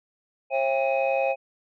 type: tone cluster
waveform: sine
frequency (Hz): 539 / 670 / 801 / 2518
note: C#5 / E5 / G5 / D#7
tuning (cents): -49 / +28 / +37 / +20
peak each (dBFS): -23 / -27 / -27 / -30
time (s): 0.5-1.36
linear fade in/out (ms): 50
effects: tanh soft clip ceiling -13 dBFS